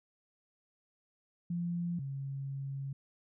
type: tone pair in turn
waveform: sine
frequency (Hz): 172.8 / 137.15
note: F3 / C#3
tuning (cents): -18 / -18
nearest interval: major third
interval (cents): 400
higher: first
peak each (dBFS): -32 / -36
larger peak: first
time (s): 1.5-1.99 / 1.99-2.93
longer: second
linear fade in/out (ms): 5
effects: none